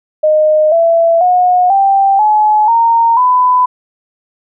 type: tone with pitch steps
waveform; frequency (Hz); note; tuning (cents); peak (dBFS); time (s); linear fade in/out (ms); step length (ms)
sine; 616 / 667.9 / 724.1 / 785.1 / 851.3 / 923 / 1000.7; D#5 / E5 / F#5 / G5 / G#5 / A#5 / B5; -17 / +23 / -38 / +2 / +43 / -17 / +23; -6; 0.23-3.66; 10; 490
effects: none